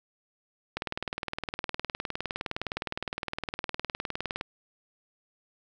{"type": "click train", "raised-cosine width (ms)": 0.3, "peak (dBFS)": -15, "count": 72, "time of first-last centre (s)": [0.77, 4.411], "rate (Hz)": 19.5, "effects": ["9-bit"]}